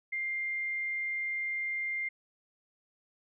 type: tone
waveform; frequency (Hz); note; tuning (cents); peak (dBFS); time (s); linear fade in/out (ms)
sine; 2100; C7; +6; -31; 0.12-2.09; 10
effects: none